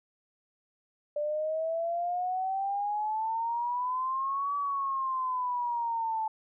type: exponential two-way sweep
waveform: sine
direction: up then down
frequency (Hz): 587.3 to 1147 to 872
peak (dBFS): -28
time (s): 1.16-6.28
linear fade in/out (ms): 5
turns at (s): 4.56
effects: none